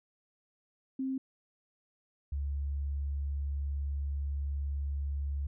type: tone pair in turn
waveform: sine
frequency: 264.6 / 70.57 Hz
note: C4 / C#2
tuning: +20 / +32 cents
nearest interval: octave + major seventh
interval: 2288 cents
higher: first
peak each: -31 / -31 dBFS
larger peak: neither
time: 0.99-1.18 / 2.32-5.47 s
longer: second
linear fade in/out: 5 ms
effects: none